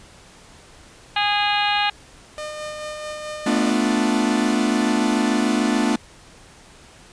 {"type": "harmonic tone", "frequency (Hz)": 411.6, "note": "G#4", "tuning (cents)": -16, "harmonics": [2, 3, 4, 5, 6, 7, 8, 9, 10], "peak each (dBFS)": [-21, -29, -26, -31, -26, -26, -32, -29, -32], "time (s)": [1.16, 1.9], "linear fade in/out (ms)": 5}
{"type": "tone with tremolo", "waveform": "sawtooth", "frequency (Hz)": 607, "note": "D#5", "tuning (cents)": -43, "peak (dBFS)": -24, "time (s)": [2.38, 3.71], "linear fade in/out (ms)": 0, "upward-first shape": "sine", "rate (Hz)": 4.6, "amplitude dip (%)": 30}
{"type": "chord", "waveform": "45% pulse", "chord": "B half-diminished seventh", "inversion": "third", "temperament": "equal", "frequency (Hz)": [220, 246.9, 293.7, 349.2], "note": ["A3", "B3", "D4", "F4"], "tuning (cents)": [0, 0, 0, 0], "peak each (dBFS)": [-22, -22, -23, -27], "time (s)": [3.46, 5.96], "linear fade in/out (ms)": 5}
{"effects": ["pink hiss -47 dBFS RMS until 7.12 s", "resampled to 22050 Hz"]}